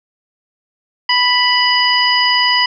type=harmonic tone; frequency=987.8 Hz; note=B5; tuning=in tune; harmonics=1 / 2 / 3 / 5; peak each=-16 / -16 / -16 / -16 dBFS; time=1.09-2.66 s; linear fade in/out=5 ms; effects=none